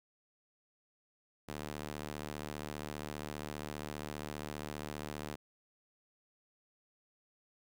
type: tone with high-pass filter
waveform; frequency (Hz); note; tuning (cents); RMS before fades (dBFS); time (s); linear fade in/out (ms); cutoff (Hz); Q
sawtooth; 75; D2; +37; -43; 1.48-5.36; 10; 160; 0.54
effects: none